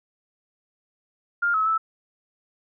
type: tone with pitch steps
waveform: sine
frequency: 1404 / 1289 / 1314 Hz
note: F6 / E6 / E6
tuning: +9 / -39 / -6 cents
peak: -19 dBFS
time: 1.42-1.78 s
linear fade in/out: 10 ms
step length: 120 ms
effects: none